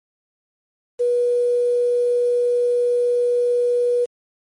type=tone with quantisation; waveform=sine; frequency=485.7 Hz; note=B4; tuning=29 cents flat; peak=-15 dBFS; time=0.99-4.06 s; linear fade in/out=20 ms; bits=7; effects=MP3 48 kbps